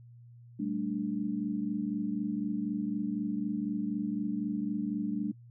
sine chord, G suspended second, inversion none, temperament equal, 196 / 220 / 293.7 Hz, G3 / A3 / D4, 0 / 0 / 0 cents, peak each -35 / -34 / -34 dBFS, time 0.59-5.32 s, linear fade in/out 10 ms, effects noise-tail reverb RT60 0.1 s tail -24 dB re dry + added 119 Hz sine -50 dBFS peak until 5.5 s

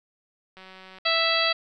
click train, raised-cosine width 0.3 ms, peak -30 dBFS, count 79, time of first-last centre 0.57-0.985 s, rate 188 Hz
harmonic tone, 659.3 Hz, E5, in tune, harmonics 1 / 2 / 3 / 4 / 5 / 6 / 7, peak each -28 / -28 / -28 / -28 / -28 / -28 / -28 dBFS, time 1.05-1.53 s, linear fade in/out 10 ms
effects none

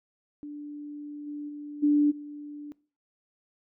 sine tone with level steps, 293.6 Hz, D4, in tune, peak -36 / -33 / -36 / -18 / -37 dBFS, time 0.43-2.72 s, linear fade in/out 0 ms, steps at 1.26 / 1.48 / 1.82 / 2.1 s, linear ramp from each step 20 ms, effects noise-tail reverb RT60 0.4 s tail -22 dB re dry

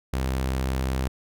sawtooth tone, 65.41 Hz, C2, in tune, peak -20 dBFS, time 0.13-1.08 s, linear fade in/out 5 ms, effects none

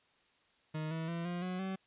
40% pulse tone with pitch steps, 155.56 / 161.98 / 168.66 / 175.62 / 182.87 / 190.41 Hz, D#3 / E3 / E3 / F3 / F#3 / F#3, 0 / -30 / +40 / +10 / -20 / +50 cents, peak -35 dBFS, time 0.74-1.76 s, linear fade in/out 10 ms, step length 170 ms, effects white hiss -70 dBFS RMS until 1.86 s + resampled to 8000 Hz

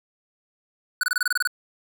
square tone bursts, 1480 Hz, F#6, in tune, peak -20 dBFS, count 10, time 1.01-1.474 s, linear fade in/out 2 ms, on 23 ms, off 26 ms, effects none

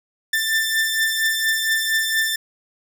sawtooth beating tone pair, 1778 / 1782.3 Hz, A6 / A6, +18 / +22 cents, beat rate 4.3 Hz, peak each -16 / -21 dBFS, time 0.33-2.36 s, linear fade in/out 5 ms, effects none

